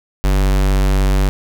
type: tone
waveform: square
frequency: 48.23 Hz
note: G1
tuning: 27 cents flat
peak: -12 dBFS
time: 0.24-1.29 s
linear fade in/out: 0 ms
effects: none